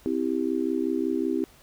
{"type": "chord", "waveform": "sine", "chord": "C major", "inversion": "none", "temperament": "just", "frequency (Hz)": [261.6, 327, 392.4], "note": ["C4", "E4", "G4"], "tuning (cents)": [0, -14, 2], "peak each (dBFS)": [-28, -27, -29], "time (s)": [0.06, 1.44], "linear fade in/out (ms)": 0, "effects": ["pink hiss -55 dBFS RMS until 1.62 s"]}